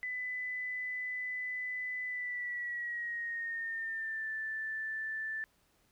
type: tone with pitch glide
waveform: sine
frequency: 2001 to 1762.2 Hz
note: B6 to A6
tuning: +22 to +2 cents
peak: -35 dBFS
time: 0.03-5.44 s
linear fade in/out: 0 ms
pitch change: -220 cents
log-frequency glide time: 2.06-4.3 s
effects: pink hiss -71 dBFS RMS until 5.91 s